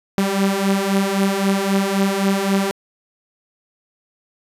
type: beating tone pair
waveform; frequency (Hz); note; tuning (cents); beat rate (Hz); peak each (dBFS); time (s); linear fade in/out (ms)
sawtooth; 193.3 / 197.1; G3 / G3; -24 / +10; 3.8; -17 / -14; 0.18-2.71; 0
effects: resampled to 32000 Hz